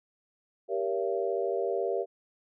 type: chord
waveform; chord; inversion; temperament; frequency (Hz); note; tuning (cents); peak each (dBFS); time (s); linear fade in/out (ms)
sine; G diminished seventh; none; just; 392 / 470.4 / 564.5 / 677.4; G4 / Bb4 / Db5 / Fb5; 0 / +16 / +31 / +47; -31 / -32 / -34 / -34; 0.68-2.06; 50
effects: none